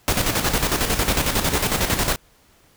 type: noise with tremolo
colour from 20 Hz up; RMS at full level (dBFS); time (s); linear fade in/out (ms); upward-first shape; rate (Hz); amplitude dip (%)
pink; -19; 0.08-2.16; 0; square; 11; 55
effects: pink hiss -56 dBFS RMS until 2.76 s